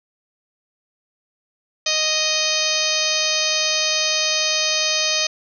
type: harmonic tone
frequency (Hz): 622.3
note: D#5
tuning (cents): 0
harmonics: 1 / 2 / 3 / 4 / 5 / 6 / 7 / 8 / 9 / 10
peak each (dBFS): -28 / -33 / -31 / -25 / -27 / -26 / -25 / -25 / -32 / -25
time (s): 1.86-5.27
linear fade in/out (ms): 5
effects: none